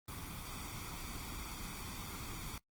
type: noise with comb filter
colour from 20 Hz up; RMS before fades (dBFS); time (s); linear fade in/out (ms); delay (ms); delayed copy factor
pink; -45; 0.08-2.58; 2; 0.87; +0.6
effects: noise-tail reverb RT60 0.1 s tail -22 dB re dry + Opus 24 kbps